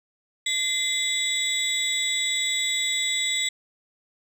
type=tone cluster; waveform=sine; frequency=2051 / 3449 / 3830 / 7810 Hz; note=C7 / A7 / A#7 / B8; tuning=-35 / -35 / +46 / -20 cents; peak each=-27 dBFS; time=0.46-3.49 s; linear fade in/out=5 ms; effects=tanh soft clip ceiling -17 dBFS